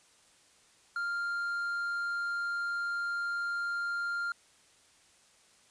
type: tone with hard clipping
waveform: sine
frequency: 1396.9 Hz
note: F6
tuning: in tune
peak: -32 dBFS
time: 0.96-4.32 s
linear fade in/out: 2 ms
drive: 3 dB
effects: white hiss -63 dBFS RMS until 5.7 s + resampled to 22050 Hz